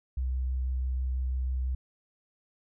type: tone with vibrato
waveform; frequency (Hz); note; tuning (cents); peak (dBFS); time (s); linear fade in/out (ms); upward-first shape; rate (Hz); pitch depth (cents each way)
sine; 64; C2; -38; -27; 0.17-1.75; 5; triangle; 6.1; 13
effects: none